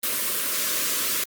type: band-stop noise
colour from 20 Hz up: white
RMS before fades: -25 dBFS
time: 0.03-1.24 s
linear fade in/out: 5 ms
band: 650 to 1000 Hz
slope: 96 dB/octave
effects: high-pass 200 Hz 12 dB/octave + Opus 24 kbps